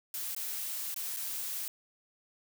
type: noise with dropouts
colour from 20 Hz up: blue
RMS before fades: -37 dBFS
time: 0.14-1.68 s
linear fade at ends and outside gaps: 1 ms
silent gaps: 0.348-0.364 / 0.943-0.962 / 1.164-1.169 s
effects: none